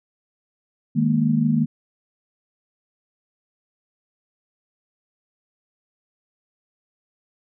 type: chord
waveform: sine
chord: D# suspended fourth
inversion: none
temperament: equal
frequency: 155.56 / 207.7 / 233.1 Hz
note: D#3 / G#3 / A#3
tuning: 0 / 0 / 0 cents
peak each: -21 / -23 / -19 dBFS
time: 0.95-1.66 s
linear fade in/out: 20 ms
effects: none